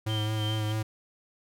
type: tone with vibrato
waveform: square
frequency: 107.9 Hz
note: A2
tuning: 33 cents flat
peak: -28 dBFS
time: 0.06-0.83 s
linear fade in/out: 10 ms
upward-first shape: sine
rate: 4.6 Hz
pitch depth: 23 cents each way
type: tone with tremolo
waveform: sine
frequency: 3136 Hz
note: G7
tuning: in tune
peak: -33 dBFS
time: 0.09-0.72 s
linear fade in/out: 0 ms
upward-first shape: sine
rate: 3.2 Hz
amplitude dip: 75%
effects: none